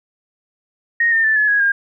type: tone with pitch steps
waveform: sine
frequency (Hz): 1864.7 / 1811.6 / 1760 / 1709.9 / 1661.3 / 1614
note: A#6 / A#6 / A6 / A6 / G#6 / G#6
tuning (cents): 0 / -50 / 0 / -50 / 0 / -50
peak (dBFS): -12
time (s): 1-1.72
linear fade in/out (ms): 5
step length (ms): 120
effects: none